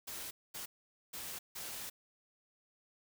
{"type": "noise bursts at uneven times", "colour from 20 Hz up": "white", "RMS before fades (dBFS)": -44, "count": 4, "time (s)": [[0.07, 0.31], [0.54, 0.66], [1.13, 1.39], [1.55, 1.9]], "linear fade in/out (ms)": 10, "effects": []}